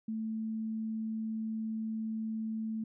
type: tone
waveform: sine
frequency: 220.7 Hz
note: A3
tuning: 5 cents sharp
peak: -33 dBFS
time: 0.08-2.84 s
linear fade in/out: 5 ms
effects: none